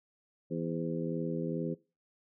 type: harmonic tone with a mistuned harmonic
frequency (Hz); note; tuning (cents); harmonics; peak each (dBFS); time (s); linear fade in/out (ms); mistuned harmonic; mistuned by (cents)
82.41; E2; 0; 2 / 3 / 4 / 5 / 6; -36 / -38 / -39 / -40 / -41; 0.5-1.75; 20; 6; +63
effects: noise-tail reverb RT60 0.3 s tail -20 dB re dry